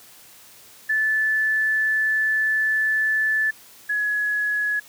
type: tone pair in turn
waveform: sine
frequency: 1745 / 1687.5 Hz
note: A6 / G#6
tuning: -15 / +27 cents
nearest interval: minor second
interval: 58 cents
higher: first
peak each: -18 / -20 dBFS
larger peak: first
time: 0.89-3.51 / 3.89-4.8 s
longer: first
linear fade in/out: 10 ms
effects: white hiss -48 dBFS RMS until 4.88 s + high-pass 60 Hz 12 dB/octave